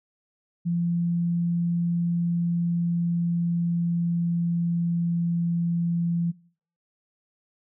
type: tone with pitch glide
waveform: sine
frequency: 171.5 to 170.32 Hz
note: F3 to F3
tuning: -31 to -43 cents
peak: -22 dBFS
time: 0.65-6.32 s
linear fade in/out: 20 ms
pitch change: -12 cents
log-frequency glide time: 2.14-5.48 s
effects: noise-tail reverb RT60 0.5 s tail -22 dB re dry